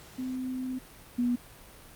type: tone pair in turn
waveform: sine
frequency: 256.8 / 243.2 Hz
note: C4 / B3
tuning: -32 / -26 cents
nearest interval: minor second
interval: 94 cents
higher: first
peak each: -31 / -24 dBFS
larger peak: second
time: 0.18-0.79 / 1.18-1.36 s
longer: first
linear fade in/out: 10 ms
effects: pink hiss -51 dBFS RMS until 1.95 s + Opus 48 kbps